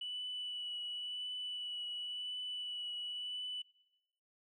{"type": "tone with vibrato", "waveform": "sine", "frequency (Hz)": 2960, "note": "F#7", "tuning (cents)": 0, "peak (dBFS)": -38, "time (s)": [0.01, 3.62], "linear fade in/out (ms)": 5, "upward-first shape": "triangle", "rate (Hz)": 0.94, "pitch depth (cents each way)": 18, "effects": ["noise-tail reverb RT60 1.0 s tail -24 dB re dry", "tanh soft clip ceiling -35 dBFS"]}